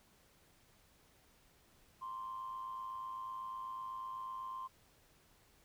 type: tone with amplitude modulation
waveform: sine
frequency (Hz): 1047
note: C6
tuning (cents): +1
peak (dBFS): -38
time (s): 2.01-4.68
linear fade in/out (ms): 20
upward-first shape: sine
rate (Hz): 108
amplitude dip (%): 55
effects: tanh soft clip ceiling -36 dBFS + pink hiss -68 dBFS RMS until 5.64 s